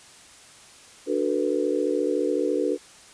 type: chord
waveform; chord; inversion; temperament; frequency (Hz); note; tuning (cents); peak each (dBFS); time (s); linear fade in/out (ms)
sine; B minor seventh; first; just; 296.3 / 370.4 / 444.5 / 493.9; D4 / F#4 / A4 / B4; +15 / +2 / +18 / 0; -27; 1.06-2.78; 50
effects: white hiss -49 dBFS RMS until 3.13 s + resampled to 22050 Hz